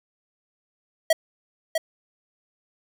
square tone with echo, 646 Hz, E5, 35 cents flat, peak -15 dBFS, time 1.1-1.13 s, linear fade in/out 5 ms, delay 650 ms, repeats 1, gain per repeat -6 dB, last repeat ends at 1.78 s, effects none

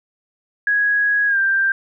sine tone with pitch glide, 1661.2 to 1579.8 Hz, G#6 to G6, 0 to +13 cents, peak -14 dBFS, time 0.67-1.72 s, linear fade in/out 2 ms, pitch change -87 cents, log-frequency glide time 1.27-1.38 s, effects none

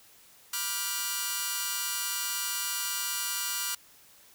5% pulse chord, G dominant seventh, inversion first, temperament just, 980 / 1176 / 1411.2 / 1568 Hz, B5 / D6 / F6 / G6, -14 / +2 / +18 / 0 cents, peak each -26 / -26 / -22 / -28 dBFS, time 0.53-3.75 s, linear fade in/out 5 ms, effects white hiss -57 dBFS RMS until 4.34 s

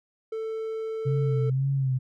triangle tone, 443.3 Hz, A4, 13 cents sharp, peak -27 dBFS, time 0.32-1.5 s, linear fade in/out 5 ms
sine tone with vibrato, 133.4 Hz, C3, 34 cents sharp, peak -22 dBFS, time 1.05-1.99 s, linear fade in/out 20 ms, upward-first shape sine, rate 1.9 Hz, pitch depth 59 cents each way
effects none

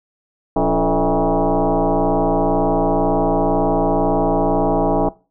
sine tone with frequency modulation, 185 Hz, F#3, in tune, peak -13 dBFS, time 0.56-5.09 s, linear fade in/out 5 ms, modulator 156 Hz, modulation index 4.7, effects noise-tail reverb RT60 0.3 s tail -20 dB re dry

